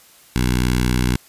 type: tone with notch filter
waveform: 10% pulse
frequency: 61.74 Hz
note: B1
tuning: in tune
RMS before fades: -18 dBFS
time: 0.36-1.16 s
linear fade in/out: 0 ms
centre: 610 Hz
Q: 0.57
effects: white hiss -49 dBFS RMS until 1.28 s + resampled to 32000 Hz